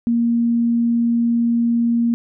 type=tone; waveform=sine; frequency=234.4 Hz; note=A#3; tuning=10 cents sharp; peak=-14 dBFS; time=0.07-2.14 s; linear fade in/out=0 ms; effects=none